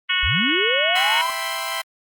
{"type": "harmonic tone", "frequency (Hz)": 367, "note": "F#4", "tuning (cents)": -14, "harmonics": [3, 4, 5, 6, 7, 8, 9], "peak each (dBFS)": [-31, -26, -27, -23, -28, -22, -29], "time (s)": [0.09, 1.22], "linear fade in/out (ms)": 10}
{"type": "linear sweep", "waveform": "sine", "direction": "up", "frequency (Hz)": [44.36, 1046.5], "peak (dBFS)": -22, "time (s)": [0.23, 1.3], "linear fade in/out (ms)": 0}
{"type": "chord", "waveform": "15% pulse", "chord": "C major seventh", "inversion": "first", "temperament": "equal", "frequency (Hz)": [659.3, 784, 987.8, 1046.5], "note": ["E5", "G5", "B5", "C6"], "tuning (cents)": [0, 0, 0, 0], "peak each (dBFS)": [-24, -25, -25, -21], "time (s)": [0.95, 1.82], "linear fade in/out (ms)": 10}
{"effects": ["Opus 24 kbps"]}